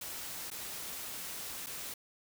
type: noise with dropouts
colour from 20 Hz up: white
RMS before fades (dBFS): -42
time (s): 0.01-1.94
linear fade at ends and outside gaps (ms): 5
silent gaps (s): 0.503-0.513 / 1.662-1.667
effects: none